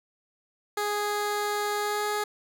15% pulse tone with pitch glide, 414.7 to 418.1 Hz, G#4 to G#4, -3 to +12 cents, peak -20 dBFS, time 0.77-2.24 s, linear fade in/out 5 ms, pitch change +15 cents, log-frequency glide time 1.78-2.05 s, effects none

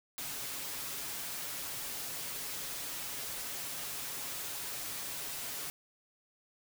white noise with comb filter, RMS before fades -40 dBFS, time 0.18-5.7 s, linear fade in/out 0 ms, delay 7.2 ms, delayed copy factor +0.5, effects none

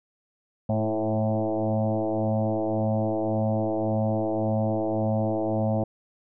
sine tone with frequency modulation, 217.1 Hz, A3, 23 cents flat, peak -22 dBFS, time 0.69-5.84 s, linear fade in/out 5 ms, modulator 109 Hz, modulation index 4.8, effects none

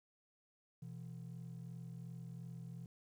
triangle ring-modulated tone, 146.83 Hz, D3, in tune, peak -40 dBFS, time 0.82-2.86 s, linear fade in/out 2 ms, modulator 21.4 Hz, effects tanh soft clip ceiling -40 dBFS + 12-bit

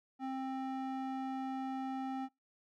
square tone with band-pass filter, 264.1 Hz, C4, 16 cents sharp, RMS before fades -39 dBFS, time 0.19-2.29 s, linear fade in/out 50 ms, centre 590 Hz, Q 1.6, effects noise-tail reverb RT60 0.2 s tail -25 dB re dry

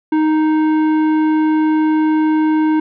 sine tone with tanh clipping, 311.1 Hz, D#4, in tune, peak -13 dBFS, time 0.12-2.8 s, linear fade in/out 5 ms, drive 12 dB, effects none

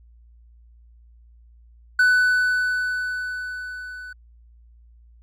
triangle tone with level ramp, 1495 Hz, F#6, 17 cents sharp, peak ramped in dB -11 to -33 dBFS, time 1.99-4.13 s, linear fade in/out 5 ms, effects added 58 Hz sine -48 dBFS peak until 5.22 s

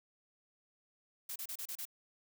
blue noise bursts, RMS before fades -42 dBFS, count 6, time 1.29-1.853 s, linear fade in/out 5 ms, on 68 ms, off 31 ms, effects none

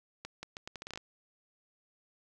accelerating click train, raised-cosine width 0.2 ms, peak -24 dBFS, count 11, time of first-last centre 0.25-0.975 s, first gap 180 ms, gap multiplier 0.77, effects none

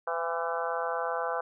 harmonic tone with a mistuned harmonic, 168 Hz, E3, 33 cents sharp, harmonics 3 / 4 / 5 / 6 / 7 / 8 / 9, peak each -34 / -35 / -36 / -37 / -37 / -38 / -39 dBFS, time 0.07-1.41 s, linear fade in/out 5 ms, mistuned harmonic 5, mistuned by -36 cents, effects none

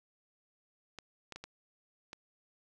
clicks, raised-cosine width 0.2 ms, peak -27 dBFS, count 5, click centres 0.987 / 1.323 / 1.36 / 1.44 / 2.131 s, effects none

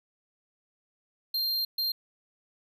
square tone bursts at uneven times, 4187 Hz, C8, in tune, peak -27 dBFS, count 2, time 1.34-1.65 / 1.78-1.92 s, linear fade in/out 5 ms, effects none

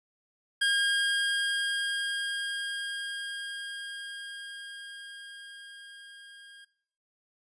25% pulse tone with level ramp, 1618 Hz, G#6, 46 cents flat, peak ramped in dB -19 to -45 dBFS, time 0.61-6.65 s, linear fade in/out 10 ms, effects noise-tail reverb RT60 0.7 s tail -21 dB re dry + resampled to 22050 Hz

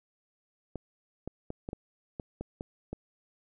clicks, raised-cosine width 2 ms, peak -23 dBFS, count 9, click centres 0.757 / 1.276 / 1.504 / 1.689 / 1.731 / 2.198 / 2.41 / 2.609 / 2.93 s, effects none

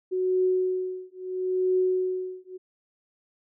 sine tone with tremolo, 370 Hz, F#4, in tune, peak -19 dBFS, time 0.11-2.58 s, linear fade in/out 20 ms, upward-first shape triangle, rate 0.75 Hz, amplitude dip 100%, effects none

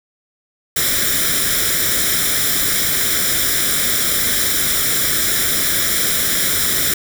white noise with comb filter, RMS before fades -17 dBFS, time 0.76-6.94 s, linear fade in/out 5 ms, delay 0.55 ms, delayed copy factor +0.75, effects none

